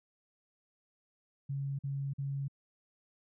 sine tone bursts, 138.59 Hz, C#3, in tune, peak -33 dBFS, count 3, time 1.49-2.482 s, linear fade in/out 10 ms, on 300 ms, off 46 ms, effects none

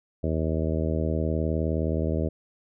harmonic tone, 79.3 Hz, D#2, 33 cents sharp, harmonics 1 / 2 / 3 / 4 / 5 / 6 / 7 / 8, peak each -27 / -30 / -32 / -33 / -34 / -35 / -35 / -36 dBFS, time 0.23-2.29 s, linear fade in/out 10 ms, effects none

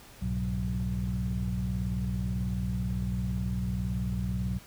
sine tone cluster, 64.5 / 105.4 / 123.5 / 185 Hz, C2 / G#2 / B2 / F#3, -24 / +26 / 0 / 0 cents, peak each -32 / -37 / -33 / -32 dBFS, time 0.21-4.59 s, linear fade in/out 20 ms, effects tanh soft clip ceiling -19 dBFS + pink hiss -52 dBFS RMS until 4.66 s

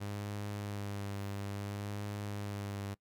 sawtooth tone with vibrato, 101.4 Hz, G#2, 41 cents flat, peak -34 dBFS, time 0-2.95 s, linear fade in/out 20 ms, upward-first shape sine, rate 0.59 Hz, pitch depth 24 cents each way, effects noise-tail reverb RT60 0.1 s tail -22 dB re dry

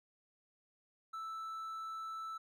triangle tone, 1318.5 Hz, E6, in tune, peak -39 dBFS, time 1.13-2.38 s, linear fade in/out 10 ms, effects none

